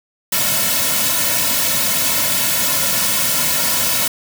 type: noise with comb filter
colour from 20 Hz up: white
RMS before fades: -17 dBFS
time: 0.32-4.08 s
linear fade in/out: 5 ms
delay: 2.5 ms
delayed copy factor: -1
effects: none